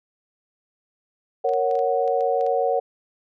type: chord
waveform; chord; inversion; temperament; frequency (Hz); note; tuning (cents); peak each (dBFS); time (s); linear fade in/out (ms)
sine; F# major; first; equal; 466.2 / 554.4 / 740; A#4 / C#5 / F#5; 0 / 0 / 0; -23; 1.44-2.8; 10
type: clicks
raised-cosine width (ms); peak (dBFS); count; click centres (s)
0.2; -28; 9; 1.491 / 1.536 / 1.712 / 1.754 / 1.791 / 2.078 / 2.208 / 2.41 / 2.465
effects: none